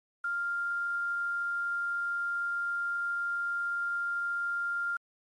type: tone with quantisation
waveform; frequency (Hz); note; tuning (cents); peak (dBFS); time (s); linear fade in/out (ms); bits
sine; 1396.9; F6; 0; -29; 0.24-4.97; 5; 9
effects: MP3 48 kbps